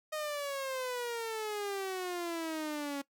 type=exponential sweep; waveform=sawtooth; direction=down; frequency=622.3 to 277.2 Hz; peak=-31 dBFS; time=0.12-3.02 s; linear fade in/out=10 ms; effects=noise-tail reverb RT60 0.1 s tail -19 dB re dry